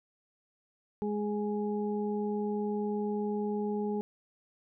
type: harmonic tone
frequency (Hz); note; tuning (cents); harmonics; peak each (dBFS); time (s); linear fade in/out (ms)
208.3; G#3; +5; 1 / 2 / 4; -32 / -33 / -41; 1.02-4.01; 0
effects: none